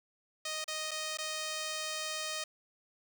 5% pulse tone with dropouts, 622.3 Hz, D#5, in tune, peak -24 dBFS, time 0.45-2.44 s, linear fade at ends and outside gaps 5 ms, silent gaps 0.643-0.679 / 0.91-0.914 / 1.173-1.185 s, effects none

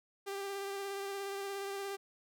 sawtooth tone with vibrato, 395.6 Hz, G4, 16 cents sharp, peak -34 dBFS, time 0.26-1.97 s, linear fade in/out 20 ms, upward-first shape sine, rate 17 Hz, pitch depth 19 cents each way, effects none

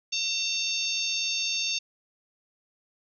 harmonic tone, 907 Hz, A#5, 48 cents flat, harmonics 3 / 4 / 5 / 6 / 7, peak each -31 / -32 / -33 / -34 / -34 dBFS, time 0.12-1.79 s, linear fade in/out 10 ms, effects none

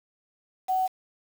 sine tone with quantisation, 749 Hz, F#5, 21 cents sharp, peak -22 dBFS, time 0.68-0.88 s, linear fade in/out 20 ms, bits 7, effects none

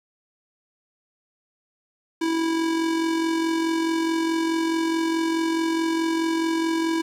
square tone with amplitude modulation, 327.6 Hz, E4, 11 cents flat, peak -20 dBFS, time 2.21-7.02 s, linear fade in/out 10 ms, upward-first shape sine, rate 44.7 Hz, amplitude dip 40%, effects low-pass 8000 Hz 12 dB/octave + 8-bit

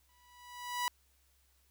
sawtooth tone with exponential growth, 980 Hz, B5, 14 cents flat, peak -27 dBFS, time 0.09-0.88 s, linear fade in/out 0 ms, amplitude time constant 170 ms, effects added 66 Hz sine -70 dBFS peak until 1.7 s + white hiss -72 dBFS RMS until 1.7 s

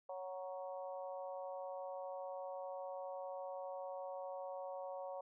harmonic tone with a mistuned harmonic, 185 Hz, F#3, in tune, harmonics 3 / 4 / 5 / 6, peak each -45 / -49 / -52 / -57 dBFS, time 0.09-5.21 s, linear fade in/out 5 ms, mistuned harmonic 5, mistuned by +22 cents, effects none

